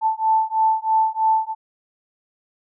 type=beating tone pair; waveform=sine; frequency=880 / 883.1 Hz; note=A5 / A5; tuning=0 / +6 cents; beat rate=3.1 Hz; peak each=-19 dBFS; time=0.01-1.55 s; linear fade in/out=50 ms; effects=none